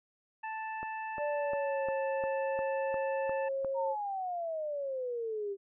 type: harmonic tone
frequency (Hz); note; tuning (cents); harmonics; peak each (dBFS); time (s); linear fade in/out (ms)
880; A5; 0; 1 / 2 / 3; -37 / -43 / -47; 0.43-3.49; 10
type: click train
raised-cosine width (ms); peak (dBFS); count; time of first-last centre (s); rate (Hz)
1; -28; 9; 0.83-3.647; 2.84
type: tone with pitch glide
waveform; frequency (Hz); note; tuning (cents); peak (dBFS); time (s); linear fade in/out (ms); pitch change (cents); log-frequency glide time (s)
sine; 587.3 to 541.7; D5 to C#5; 0 to -40; -31; 1.17-3.96; 50; -140; 1.28-1.87
type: exponential sweep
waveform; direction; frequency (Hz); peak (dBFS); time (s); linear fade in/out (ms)
sine; down; 943 to 389.6; -33; 3.74-5.57; 50
effects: none